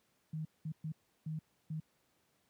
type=tone bursts at uneven times; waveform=sine; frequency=156.7 Hz; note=D#3; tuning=13 cents sharp; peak=-36 dBFS; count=5; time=0.33-0.45 / 0.65-0.72 / 0.84-0.92 / 1.26-1.39 / 1.7-1.8 s; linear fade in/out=5 ms; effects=pink hiss -75 dBFS RMS until 2.49 s + high-pass 100 Hz 12 dB/octave